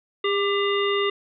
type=harmonic tone with a mistuned harmonic; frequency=402.2 Hz; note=G4; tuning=44 cents sharp; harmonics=1 / 3 / 5 / 7 / 9; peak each=-22 / -27 / -29 / -30 / -32 dBFS; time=0.24-1.1 s; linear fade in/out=5 ms; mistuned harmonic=3; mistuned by=-37 cents; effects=none